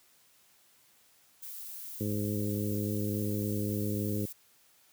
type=noise; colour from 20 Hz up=violet; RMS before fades=-43 dBFS; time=1.42-4.33 s; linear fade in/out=10 ms
type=harmonic tone; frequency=103.5 Hz; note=G#2; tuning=5 cents flat; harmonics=1 / 2 / 3 / 4 / 5; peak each=-33 / -34 / -37 / -39 / -43 dBFS; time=2-4.26 s; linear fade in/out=10 ms
effects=white hiss -64 dBFS RMS until 4.92 s + high-pass 60 Hz 12 dB/octave